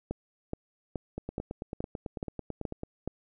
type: two click trains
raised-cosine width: 2 ms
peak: -19 / -22 dBFS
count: 8 / 16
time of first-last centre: 0.11-3.076 / 1.18-2.834 s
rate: 2.36 / 9.07 Hz
effects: none